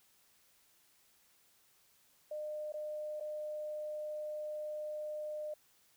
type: tone with dropouts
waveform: sine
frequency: 606 Hz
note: D#5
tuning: 46 cents flat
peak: -38 dBFS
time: 2.31-5.54 s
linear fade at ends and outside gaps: 5 ms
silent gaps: 2.723-2.739 / 3.2-3.207 s
effects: white hiss -69 dBFS RMS until 5.96 s